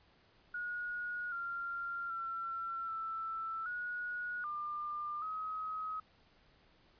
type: tone with pitch steps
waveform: sine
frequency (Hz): 1447 / 1386 / 1352 / 1327 / 1454 / 1198 / 1270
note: F#6 / F6 / E6 / E6 / F#6 / D6 / D#6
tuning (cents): -39 / -14 / +43 / +11 / -31 / +34 / +35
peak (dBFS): -37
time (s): 0.54-6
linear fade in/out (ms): 5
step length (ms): 780
effects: pink hiss -67 dBFS RMS until 6.99 s + resampled to 11025 Hz

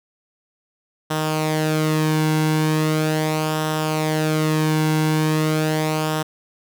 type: tone with flanger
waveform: sawtooth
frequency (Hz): 155.56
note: D#3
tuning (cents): 0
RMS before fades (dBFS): -20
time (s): 1.1-6.23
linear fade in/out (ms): 10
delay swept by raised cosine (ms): 0.44 to 1.64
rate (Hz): 0.39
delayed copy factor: -0.55
effects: none

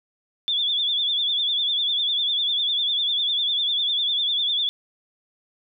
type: tone with vibrato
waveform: sine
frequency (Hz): 3480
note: A7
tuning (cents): -20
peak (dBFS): -20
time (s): 0.48-4.69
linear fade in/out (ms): 0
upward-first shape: triangle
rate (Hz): 10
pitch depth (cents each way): 91
effects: none

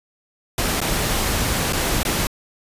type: noise with dropouts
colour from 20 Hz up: pink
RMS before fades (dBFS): -21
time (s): 0.58-2.27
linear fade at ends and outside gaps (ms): 1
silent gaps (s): 0.804-0.815 / 1.725-1.732 / 2.031-2.051
effects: resampled to 32000 Hz

